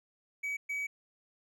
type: tone bursts at uneven times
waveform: triangle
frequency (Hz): 2274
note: C#7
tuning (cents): +44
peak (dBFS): -31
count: 2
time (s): 0.43-0.57 / 0.69-0.87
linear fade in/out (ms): 10
effects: none

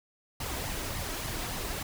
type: noise with flanger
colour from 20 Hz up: pink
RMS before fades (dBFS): -35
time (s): 0.4-1.83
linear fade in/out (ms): 5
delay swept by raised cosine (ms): 0.97 to 3.17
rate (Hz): 3.5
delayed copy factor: +0.5
effects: none

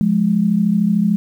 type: tone pair together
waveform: sine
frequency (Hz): 176.59 / 210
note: F3 / G#3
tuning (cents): +19 / +19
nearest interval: minor third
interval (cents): 300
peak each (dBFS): -17 / -14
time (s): 0.01-1.16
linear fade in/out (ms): 0
effects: 8-bit

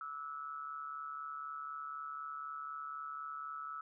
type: tone with amplitude modulation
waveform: sine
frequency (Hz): 1305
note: E6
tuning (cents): -18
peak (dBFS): -38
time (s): 0.01-3.81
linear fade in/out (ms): 2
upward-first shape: sine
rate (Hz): 144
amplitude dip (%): 70
effects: none

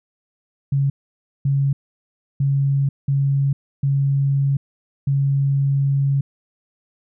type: tone bursts at uneven times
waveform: sine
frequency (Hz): 138.59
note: C#3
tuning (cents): 0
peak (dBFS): -15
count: 6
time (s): 0.72-0.9 / 1.45-1.73 / 2.4-2.89 / 3.08-3.53 / 3.83-4.57 / 5.07-6.21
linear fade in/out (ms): 5
effects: none

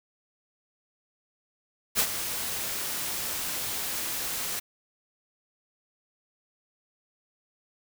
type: noise with ADSR envelope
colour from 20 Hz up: white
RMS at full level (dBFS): -22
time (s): 1.95-4.6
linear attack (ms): 45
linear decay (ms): 67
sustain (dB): -10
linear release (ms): 12
effects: none

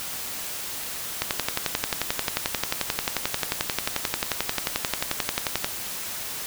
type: click train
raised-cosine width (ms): 0.2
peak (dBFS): -5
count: 51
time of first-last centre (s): 1.22-5.645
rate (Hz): 11.3
effects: white hiss -33 dBFS RMS until 6.46 s

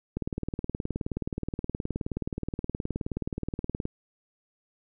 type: click train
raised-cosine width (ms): 3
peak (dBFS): -17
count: 71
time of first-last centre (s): 0.17-3.854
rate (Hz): 19
effects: none

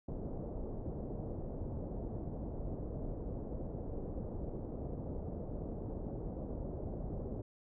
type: low-pass noise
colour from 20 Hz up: pink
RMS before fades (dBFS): -41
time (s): 0.08-7.42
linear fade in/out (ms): 5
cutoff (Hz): 610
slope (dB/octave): 24
effects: none

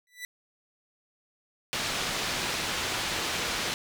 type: tone with exponential growth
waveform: sawtooth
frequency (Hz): 1975.5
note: B6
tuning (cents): 0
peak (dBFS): -29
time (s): 0.07-0.25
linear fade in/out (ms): 1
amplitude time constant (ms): 39
type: low-pass noise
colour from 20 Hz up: white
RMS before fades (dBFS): -31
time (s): 1.73-3.74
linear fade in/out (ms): 0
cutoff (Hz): 4500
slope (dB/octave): 12
effects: none

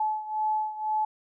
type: beating tone pair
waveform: sine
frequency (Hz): 860 / 862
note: A5 / A5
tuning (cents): -40 / -36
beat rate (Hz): 2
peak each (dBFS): -27 / -31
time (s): 0-1.05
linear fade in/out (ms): 5
effects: none

